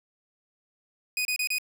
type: tone bursts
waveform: sawtooth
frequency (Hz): 2489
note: D#7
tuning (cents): 0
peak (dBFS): -22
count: 4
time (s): 1.17-1.584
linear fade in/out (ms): 2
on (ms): 81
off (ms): 30
effects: none